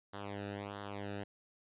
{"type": "tone with flanger", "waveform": "sawtooth", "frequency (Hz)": 101.1, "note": "G#2", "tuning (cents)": -46, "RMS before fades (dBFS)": -43, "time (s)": [0.13, 1.24], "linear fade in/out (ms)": 10, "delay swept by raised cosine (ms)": [0.41, 0.94], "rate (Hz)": 1.5, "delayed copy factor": -0.85, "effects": ["resampled to 8000 Hz"]}